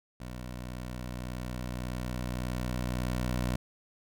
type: tone with level ramp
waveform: 15% pulse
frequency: 61.74 Hz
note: B1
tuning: in tune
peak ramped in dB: -33 to -22 dBFS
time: 0.2-3.56 s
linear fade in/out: 5 ms
effects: none